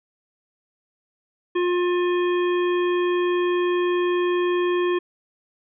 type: harmonic tone with a mistuned harmonic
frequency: 355 Hz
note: F4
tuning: 28 cents sharp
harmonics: 1 / 3 / 5 / 7 / 9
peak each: -19 / -29 / -33 / -36 / -38 dBFS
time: 1.55-4.99 s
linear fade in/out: 10 ms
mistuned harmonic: 9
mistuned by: +26 cents
effects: none